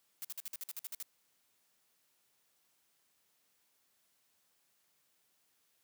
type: noise bursts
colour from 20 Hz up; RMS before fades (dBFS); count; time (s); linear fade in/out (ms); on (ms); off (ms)
blue; -42; 11; 0.22-1.026; 0; 26; 52
effects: white hiss -75 dBFS RMS until 5.83 s + high-pass 100 Hz 12 dB/octave